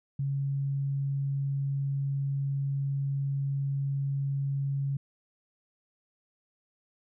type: tone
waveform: sine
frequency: 138.59 Hz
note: C#3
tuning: in tune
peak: -27 dBFS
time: 0.19-4.97 s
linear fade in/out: 5 ms
effects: none